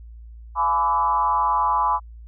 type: tone with frequency modulation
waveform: sine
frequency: 1003 Hz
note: B5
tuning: 26 cents sharp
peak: -17 dBFS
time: 0.55-2 s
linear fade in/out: 50 ms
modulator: 157 Hz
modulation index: 1.1
effects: added 57 Hz sine -38 dBFS peak until 2.27 s